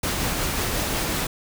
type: noise with tremolo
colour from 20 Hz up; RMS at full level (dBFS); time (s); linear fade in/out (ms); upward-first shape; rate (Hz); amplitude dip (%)
pink; -24; 0.03-1.27; 5; triangle; 5.5; 25
effects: none